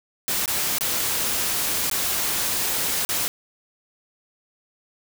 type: noise with dropouts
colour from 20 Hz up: white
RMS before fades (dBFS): -24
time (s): 0.28-3.28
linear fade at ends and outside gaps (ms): 0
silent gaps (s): 0.458-0.478 / 0.784-0.809 / 1.899-1.913 / 3.05-3.091
effects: none